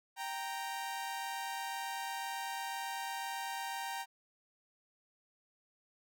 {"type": "tone pair together", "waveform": "sawtooth", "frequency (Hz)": [782, 930], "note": ["G5", "A#5"], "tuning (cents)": [-4, -4], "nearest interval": "minor third", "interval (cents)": 300, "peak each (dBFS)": [-37, -37], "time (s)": [0.16, 4.06], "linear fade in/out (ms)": 50, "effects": []}